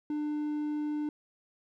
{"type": "tone", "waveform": "triangle", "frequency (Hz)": 298.9, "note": "D4", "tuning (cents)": 31, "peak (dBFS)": -28, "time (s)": [0.1, 1.09], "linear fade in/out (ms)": 2, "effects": []}